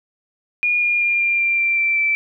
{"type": "tone with pitch steps", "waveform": "sine", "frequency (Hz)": [2434, 2419, 2403, 2388, 2373, 2358, 2343, 2328], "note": ["D#7", "D#7", "D7", "D7", "D7", "D7", "D7", "D7"], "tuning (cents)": [-39, -49, 39, 28, 17, 6, -5, -16], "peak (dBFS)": -15, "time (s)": [0.63, 2.15], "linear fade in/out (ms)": 0, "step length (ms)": 190, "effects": []}